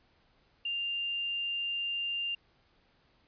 sine tone, 2794 Hz, F7, in tune, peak -31 dBFS, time 0.65-2.35 s, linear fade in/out 5 ms, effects pink hiss -68 dBFS RMS until 3.27 s + resampled to 11025 Hz

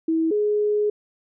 sine tone pair in turn, 323.8 / 418.4 Hz, E4 / G#4, -31 / +13 cents, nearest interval major third, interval 444 cents, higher second, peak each -18 dBFS, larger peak neither, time 0.08-0.31 / 0.31-0.9 s, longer second, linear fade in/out 5 ms, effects none

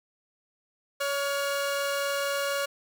sawtooth tone pair together, 561.6 / 1416 Hz, C#5 / F6, +22 / +23 cents, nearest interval octave + major third, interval 1601 cents, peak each -24 / -29 dBFS, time 1-2.66 s, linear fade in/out 10 ms, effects none

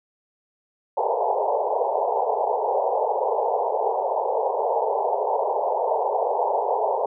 white band-pass noise, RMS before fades -23 dBFS, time 0.97-7.06 s, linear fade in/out 2 ms, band 410 to 940 Hz, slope 96 dB/octave, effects none

